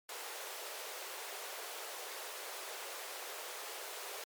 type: high-pass noise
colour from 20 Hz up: pink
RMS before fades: -45 dBFS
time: 0.09-4.24 s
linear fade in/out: 2 ms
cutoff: 400 Hz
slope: 48 dB/octave
effects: MP3 96 kbps